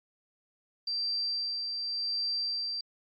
sine tone with tremolo, 4699 Hz, D8, in tune, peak -28 dBFS, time 0.87-2.81 s, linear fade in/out 5 ms, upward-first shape sine, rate 0.89 Hz, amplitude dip 35%, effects MP3 48 kbps

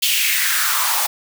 white noise with high-pass filter sweep, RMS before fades -18 dBFS, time 0.02-1.07 s, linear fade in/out 10 ms, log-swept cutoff 3100 to 780 Hz, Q 3.7, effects none

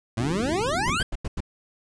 25% pulse exponential sweep, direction up, 105.9 to 1642 Hz, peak -20 dBFS, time 0.17-1.03 s, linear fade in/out 5 ms
white low-pass noise, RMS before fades -32 dBFS, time 0.19-0.98 s, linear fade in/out 10 ms, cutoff 390 Hz, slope 96 dB/octave
brown noise bursts, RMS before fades -27 dBFS, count 5, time 0.87-1.405 s, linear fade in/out 5 ms, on 35 ms, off 90 ms
effects resampled to 22050 Hz

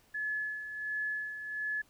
sine tone with tremolo, 1712 Hz, A6, 48 cents flat, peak -31 dBFS, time 0.14-1.82 s, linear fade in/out 10 ms, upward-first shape sine, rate 1.4 Hz, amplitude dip 60%, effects pink hiss -66 dBFS RMS until 1.89 s

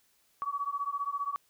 sine beating tone pair, 1128 / 1143 Hz, C#6 / D6, +30 / -47 cents, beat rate 15 Hz, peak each -34 / -34 dBFS, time 0.42-1.36 s, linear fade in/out 0 ms, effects white hiss -69 dBFS RMS until 1.49 s

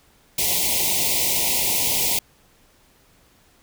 white band-stop noise, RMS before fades -21 dBFS, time 0.38-2.19 s, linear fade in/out 5 ms, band 1000 to 2000 Hz, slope 96 dB/octave, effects pink hiss -57 dBFS RMS until 3.62 s

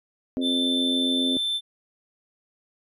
harmonic tone, 87.31 Hz, F2, in tune, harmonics 3 / 4 / 5 / 6 / 7, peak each -24 / -35 / -38 / -40 / -39 dBFS, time 0.37-1.37 s, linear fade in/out 0 ms
triangle tone, 3543 Hz, A7, 11 cents sharp, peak -22 dBFS, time 0.41-1.61 s, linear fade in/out 50 ms
effects resampled to 32000 Hz

